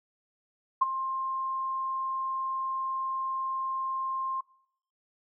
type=tone with ADSR envelope; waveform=sine; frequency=1058 Hz; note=C6; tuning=19 cents sharp; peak=-17 dBFS; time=0.81-4.41 s; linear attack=11 ms; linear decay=22 ms; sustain=-12 dB; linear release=8 ms; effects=noise-tail reverb RT60 0.7 s tail -21 dB re dry